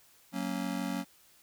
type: chord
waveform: square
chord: F# major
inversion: none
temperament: just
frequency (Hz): 185 / 231.2 / 277.5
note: F#3 / A#3 / C#4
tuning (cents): 0 / -14 / +2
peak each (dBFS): -37 / -38 / -37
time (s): 0.32-1.05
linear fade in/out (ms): 50
effects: white hiss -62 dBFS RMS until 1.42 s